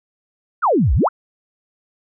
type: exponential two-way sweep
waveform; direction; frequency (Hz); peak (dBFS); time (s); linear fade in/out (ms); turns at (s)
sine; down then up; 1538 to 51.91 to 1538; -12; 0.62-1.09; 20; 0.94
effects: none